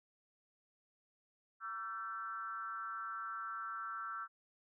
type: tone with frequency modulation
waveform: sine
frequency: 1343 Hz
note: E6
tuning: 32 cents sharp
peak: -40 dBFS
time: 1.6-4.28 s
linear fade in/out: 50 ms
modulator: 205 Hz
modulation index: 0.85
effects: none